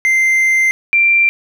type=tone pair in turn; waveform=triangle / sine; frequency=2084 / 2362 Hz; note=C7 / D7; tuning=-7 / +9 cents; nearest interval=major second; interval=216 cents; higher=second; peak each=-8 / -8 dBFS; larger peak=neither; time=0.05-0.71 / 0.93-1.29 s; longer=first; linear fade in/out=0 ms; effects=none